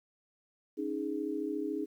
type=chord; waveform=sine; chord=C# suspended second; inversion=none; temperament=equal; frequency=277.2 / 311.1 / 415.3 Hz; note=C#4 / D#4 / G#4; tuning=0 / 0 / 0 cents; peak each=-38 / -35 / -37 dBFS; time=0.77-1.86 s; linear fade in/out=20 ms; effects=11-bit